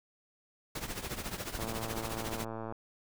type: noise with tremolo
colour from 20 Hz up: pink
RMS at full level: -36 dBFS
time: 0.75-2.45 s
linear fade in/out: 5 ms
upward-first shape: triangle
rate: 14 Hz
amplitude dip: 80%
type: click train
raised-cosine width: 1 ms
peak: -26 dBFS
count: 128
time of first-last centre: 1.59-2.724 s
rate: 112 Hz
effects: none